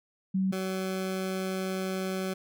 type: tone pair in turn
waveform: sine / 20% pulse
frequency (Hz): 190 / 188.58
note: F#3 / F#3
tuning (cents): +46 / +33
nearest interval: unison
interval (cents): 13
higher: first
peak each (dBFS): -24 / -25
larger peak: first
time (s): 0.34-0.52 / 0.52-2.34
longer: second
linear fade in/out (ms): 10
effects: none